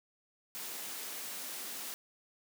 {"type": "high-pass noise", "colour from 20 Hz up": "white", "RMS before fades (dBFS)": -42, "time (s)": [0.55, 1.94], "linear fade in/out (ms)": 0, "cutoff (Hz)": 180, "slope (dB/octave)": 48, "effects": []}